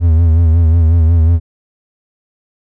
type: tone with vibrato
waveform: triangle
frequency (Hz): 82.41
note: E2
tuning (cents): 0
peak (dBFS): -4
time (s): 0-1.4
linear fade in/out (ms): 50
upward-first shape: sine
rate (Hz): 5.5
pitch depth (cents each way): 68
effects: none